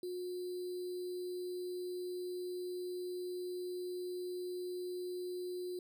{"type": "tone with sample-and-hold", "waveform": "sine", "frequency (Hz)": 360, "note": "F#4", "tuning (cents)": -47, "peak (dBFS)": -38, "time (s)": [0.03, 5.79], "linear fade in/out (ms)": 2, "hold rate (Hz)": 4410, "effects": []}